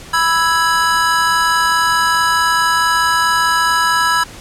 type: chord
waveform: square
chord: E major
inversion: second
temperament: equal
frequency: 987.8 / 1318.5 / 1661.2 Hz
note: B5 / E6 / G#6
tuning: 0 / 0 / 0 cents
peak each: -17 dBFS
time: 0.13-4.24 s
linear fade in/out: 10 ms
effects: pink hiss -35 dBFS RMS until 4.4 s + low-pass 10000 Hz 12 dB/octave